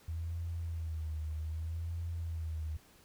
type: tone with vibrato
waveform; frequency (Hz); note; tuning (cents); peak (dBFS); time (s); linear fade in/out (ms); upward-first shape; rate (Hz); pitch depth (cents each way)
sine; 80.9; E2; -32; -35; 0.08-2.77; 5; sine; 0.64; 76
effects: pink hiss -62 dBFS RMS until 3.04 s